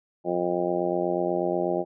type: harmonic tone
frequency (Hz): 88.2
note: F2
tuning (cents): +18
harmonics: 2 / 3 / 4 / 5 / 6 / 7 / 8 / 9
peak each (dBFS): -34 / -37 / -27 / -34 / -32 / -29 / -37 / -33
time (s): 0.24-1.85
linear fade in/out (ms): 50
effects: none